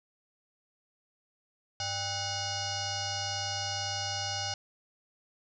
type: tone with frequency modulation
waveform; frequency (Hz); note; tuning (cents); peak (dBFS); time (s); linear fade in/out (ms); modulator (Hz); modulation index
sine; 2883; F#7; -46; -31; 1.8-4.54; 2; 696; 4.3
effects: none